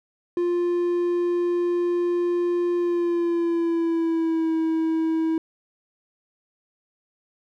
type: tone with pitch glide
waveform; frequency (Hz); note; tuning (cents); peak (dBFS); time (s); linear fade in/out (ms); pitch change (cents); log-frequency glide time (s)
triangle; 350 to 322.8; F4 to E4; +4 to -36; -18; 0.37-5.38; 2; -140; 2.77-4.54
effects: none